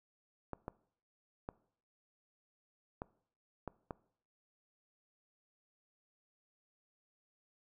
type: clicks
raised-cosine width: 1 ms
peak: -26 dBFS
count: 6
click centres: 0.533 / 0.681 / 1.489 / 3.019 / 3.677 / 3.908 s
effects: noise-tail reverb RT60 0.6 s tail -21 dB re dry

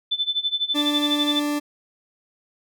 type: tone with tremolo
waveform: sine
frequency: 3519 Hz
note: A7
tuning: in tune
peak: -18 dBFS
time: 0.11-1.4 s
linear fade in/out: 10 ms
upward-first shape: sine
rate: 12 Hz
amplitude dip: 90%
type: tone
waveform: 40% pulse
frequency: 293.7 Hz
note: D4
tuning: in tune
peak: -21 dBFS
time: 0.74-1.6 s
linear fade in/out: 20 ms
effects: none

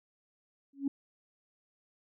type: tone with exponential growth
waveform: sine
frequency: 277.2 Hz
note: C#4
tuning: in tune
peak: -24 dBFS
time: 0.73-0.88 s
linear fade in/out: 5 ms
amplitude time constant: 32 ms
effects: tanh soft clip ceiling -21 dBFS

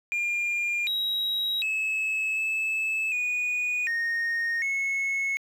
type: tone with pitch steps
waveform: sine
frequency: 2406 / 3836 / 2592 / 2610 / 2464 / 1852 / 2189 Hz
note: D7 / A#7 / E7 / E7 / D#7 / A#6 / C#7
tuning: +41 / +49 / -30 / -18 / -17 / -12 / -22 cents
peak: -22 dBFS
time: 0.12-5.37 s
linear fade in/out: 0 ms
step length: 750 ms
effects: tanh soft clip ceiling -24 dBFS + 9-bit

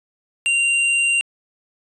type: tone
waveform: square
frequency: 2772 Hz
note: F7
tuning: 14 cents flat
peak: -16 dBFS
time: 0.46-1.21 s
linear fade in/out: 0 ms
effects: resampled to 24000 Hz

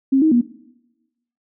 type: tone with pitch steps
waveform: sine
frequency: 268.7 / 315.7 / 239.8 Hz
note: C4 / D#4 / A#3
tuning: +46 / +25 / +49 cents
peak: -11 dBFS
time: 0.12-0.414 s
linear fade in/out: 10 ms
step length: 98 ms
effects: noise-tail reverb RT60 1.0 s tail -19 dB re dry

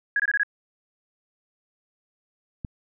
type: tone bursts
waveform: sine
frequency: 1661.2 Hz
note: G#6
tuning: in tune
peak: -19 dBFS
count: 5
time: 0.16-0.433 s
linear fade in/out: 2 ms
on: 37 ms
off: 22 ms
type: click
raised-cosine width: 5 ms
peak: -19 dBFS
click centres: 2.648 s
effects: none

